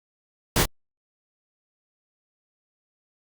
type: noise with echo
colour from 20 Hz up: pink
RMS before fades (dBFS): -20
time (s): 0.56-0.63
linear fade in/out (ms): 2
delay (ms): 25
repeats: 1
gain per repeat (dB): -4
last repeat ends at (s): 0.655
effects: Opus 48 kbps